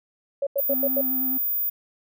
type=tone bursts; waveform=sine; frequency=558 Hz; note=C#5; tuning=11 cents sharp; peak=-21 dBFS; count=5; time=0.42-1.012 s; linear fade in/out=5 ms; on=48 ms; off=88 ms
type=tone; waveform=sine; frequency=14880 Hz; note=A#9; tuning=4 cents flat; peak=-22 dBFS; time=0.58-1.7 s; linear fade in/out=10 ms
type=tone with vibrato; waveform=triangle; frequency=259.7 Hz; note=C4; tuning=13 cents flat; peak=-27 dBFS; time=0.69-1.38 s; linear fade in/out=10 ms; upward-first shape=square; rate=9.6 Hz; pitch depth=19 cents each way
effects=none